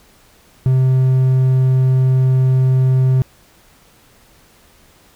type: tone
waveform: triangle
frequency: 130.1 Hz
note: C3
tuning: 9 cents flat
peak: -8 dBFS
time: 0.66-3.22 s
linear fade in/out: 0 ms
effects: pink hiss -50 dBFS RMS until 5.15 s